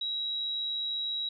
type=tone; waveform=sine; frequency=3862 Hz; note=B7; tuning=39 cents flat; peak=-30 dBFS; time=0.01-1.29 s; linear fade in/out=5 ms; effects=none